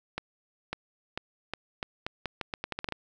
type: accelerating click train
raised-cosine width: 0.3 ms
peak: -16 dBFS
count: 15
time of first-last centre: 0.18-2.923 s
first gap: 550 ms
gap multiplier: 0.81
effects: none